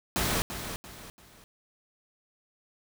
pink noise with echo, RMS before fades -28 dBFS, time 0.16-0.42 s, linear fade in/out 0 ms, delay 340 ms, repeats 3, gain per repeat -9 dB, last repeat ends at 1.44 s, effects none

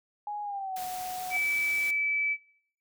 sine tone with pitch glide, 830.6 to 735.7 Hz, G#5 to F#5, 0 to -10 cents, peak -32 dBFS, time 0.27-1.37 s, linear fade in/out 2 ms, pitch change -210 cents, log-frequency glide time 0.43-0.81 s
white noise, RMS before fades -42 dBFS, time 0.76-1.91 s, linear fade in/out 5 ms
sine tone, 2305 Hz, D7, 33 cents flat, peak -26 dBFS, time 1.3-2.37 s, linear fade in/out 50 ms
effects noise-tail reverb RT60 0.6 s tail -17 dB re dry

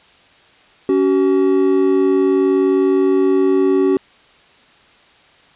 triangle tone pair together, 279.7 / 379.1 Hz, C#4 / F#4, +16 / +42 cents, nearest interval perfect fourth, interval 526 cents, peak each -14 / -11 dBFS, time 0.89-3.97 s, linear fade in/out 2 ms, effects white hiss -49 dBFS RMS until 5.55 s + resampled to 8000 Hz

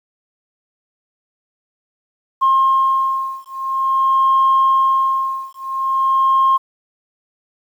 sine beating tone pair, 1067 / 1067.48 Hz, C6 / C6, +34 / +34 cents, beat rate 0.48 Hz, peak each -15 dBFS, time 2.41-6.58 s, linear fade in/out 20 ms, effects tanh soft clip ceiling -6 dBFS + 8-bit

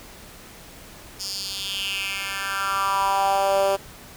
10% pulse tone with high-pass filter sweep, 196 Hz, G3, in tune, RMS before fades -24 dBFS, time 1.19-3.77 s, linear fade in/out 20 ms, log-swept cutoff 5400 to 490 Hz, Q 4, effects pink hiss -44 dBFS RMS until 4.16 s

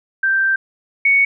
sine tone pair in turn, 1568 / 2224 Hz, G6 / C#7, 0 / +5 cents, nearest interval tritone, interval 605 cents, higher second, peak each -13 / -10 dBFS, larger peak second, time 0.23-0.56 / 1.05-1.25 s, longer first, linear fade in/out 5 ms, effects none

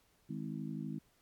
harmonic tone with a mistuned harmonic, 52 Hz, G#1, 3 cents sharp, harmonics 3 / 4 / 5 / 6, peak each -42 / -42 / -44 / -47 dBFS, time 0.29-0.99 s, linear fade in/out 10 ms, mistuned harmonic 6, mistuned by +42 cents, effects pink hiss -71 dBFS RMS until 1.21 s + MP3 96 kbps

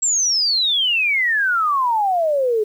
sine exponential sweep, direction down, 7690 to 415.3 Hz, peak -15 dBFS, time 0.02-2.64 s, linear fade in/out 10 ms, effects 8-bit

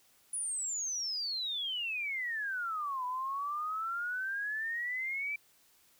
sine exponential two-way sweep, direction down then up, 10040 to 987.8 to 2343 Hz, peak -33 dBFS, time 0.33-5.36 s, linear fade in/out 5 ms, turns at 3.05 s, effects white hiss -66 dBFS RMS until 5.99 s

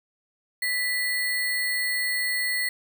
sine tone with sample-and-hold, 1975.5 Hz, B6, in tune, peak -23 dBFS, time 0.62-2.69 s, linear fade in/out 5 ms, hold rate 6300 Hz, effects none

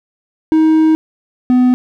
triangle tone pair in turn, 316 / 250.8 Hz, D#4 / B3, +27 / +27 cents, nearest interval major third, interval 400 cents, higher first, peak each -5 dBFS, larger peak neither, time 0.52-0.95 / 1.5-1.74 s, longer first, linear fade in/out 0 ms, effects none

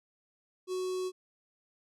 square tone with notch filter, 370 Hz, F#4, in tune, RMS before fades -34 dBFS, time 0.67-1.12 s, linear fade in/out 50 ms, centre 1800 Hz, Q 0.59, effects low-pass 9000 Hz 12 dB/octave

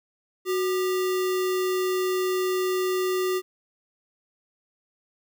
sine tone with sample-and-hold, 370 Hz, F#4, in tune, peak -22 dBFS, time 0.45-3.42 s, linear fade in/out 50 ms, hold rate 1575 Hz, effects none

